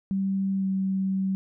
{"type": "tone with pitch glide", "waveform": "sine", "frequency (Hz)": [193.8, 191.57], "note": ["G3", "G3"], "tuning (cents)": [-20, -40], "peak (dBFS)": -23, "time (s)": [0.11, 1.35], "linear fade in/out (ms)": 0, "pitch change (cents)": -20, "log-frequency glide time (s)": [0.55, 0.66], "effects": []}